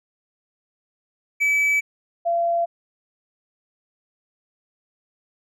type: tone pair in turn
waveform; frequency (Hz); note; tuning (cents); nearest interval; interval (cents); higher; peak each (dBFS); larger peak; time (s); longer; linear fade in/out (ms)
triangle / sine; 2296 / 682.6; D7 / F5; -40 / -40; octave + major sixth; 2100; first; -15 / -18; first; 1.4-1.81 / 2.25-2.66; neither; 20
effects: none